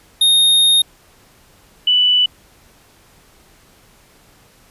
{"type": "tone pair in turn", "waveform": ["square", "sine"], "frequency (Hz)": [3700, 2974], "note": ["A#7", "F#7"], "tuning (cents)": [-14, 8], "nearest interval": "major third", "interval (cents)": 378, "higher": "first", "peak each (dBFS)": -10, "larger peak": "neither", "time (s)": [[0.21, 0.82], [1.87, 2.26]], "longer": "first", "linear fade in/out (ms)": 5, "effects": ["pink hiss -50 dBFS RMS until 4.7 s", "resampled to 32000 Hz"]}